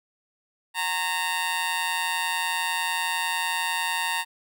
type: tone with amplitude modulation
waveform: 15% pulse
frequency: 920 Hz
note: A#5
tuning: 23 cents flat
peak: -15 dBFS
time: 0.74-4.25 s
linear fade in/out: 50 ms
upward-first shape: sine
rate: 171 Hz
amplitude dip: 70%
effects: none